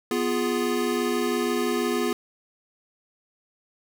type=chord; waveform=square; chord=F diminished; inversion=second; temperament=equal; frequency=246.9 / 349.2 / 415.3 Hz; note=Cb4 / F4 / Ab4; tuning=0 / 0 / 0 cents; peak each=-28 dBFS; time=0.11-2.13 s; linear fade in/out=2 ms; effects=none